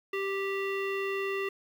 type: tone with low-pass filter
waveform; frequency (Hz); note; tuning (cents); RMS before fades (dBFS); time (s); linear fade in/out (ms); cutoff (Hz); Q
square; 392; G4; 0; -32; 0.13-1.49; 5; 2500; 4.3
effects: 9-bit